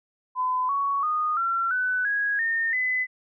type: tone with pitch steps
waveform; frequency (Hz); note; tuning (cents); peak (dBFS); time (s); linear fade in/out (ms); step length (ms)
sine; 1013 / 1117.5 / 1232.8 / 1360 / 1500.4 / 1655.2 / 1825.9 / 2014; B5 / C#6 / D#6 / F6 / F#6 / G#6 / A#6 / B6; +44 / +14 / -16 / -46 / +24 / -6 / -36 / +33; -22; 0.35-3.07; 50; 340
effects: none